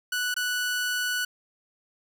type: tone with dropouts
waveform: sawtooth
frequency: 1480 Hz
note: F#6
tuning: in tune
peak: -22 dBFS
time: 0.12-1.25 s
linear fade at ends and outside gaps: 5 ms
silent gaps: 0.342-0.364 s
effects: none